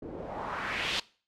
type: noise with low-pass filter sweep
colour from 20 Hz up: white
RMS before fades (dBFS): -35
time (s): 0.02-1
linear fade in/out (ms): 5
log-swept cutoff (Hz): 330 to 4000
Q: 2.1
effects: noise-tail reverb RT60 0.4 s tail -21 dB re dry